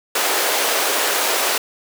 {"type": "high-pass noise", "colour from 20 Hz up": "pink", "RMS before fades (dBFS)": -19, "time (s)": [0.15, 1.58], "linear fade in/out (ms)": 5, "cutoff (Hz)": 410, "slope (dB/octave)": 24, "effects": []}